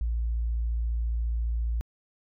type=tone; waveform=sine; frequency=57.3 Hz; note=A#1; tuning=29 cents flat; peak=-24 dBFS; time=0.01-1.81 s; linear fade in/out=0 ms; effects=tanh soft clip ceiling -21 dBFS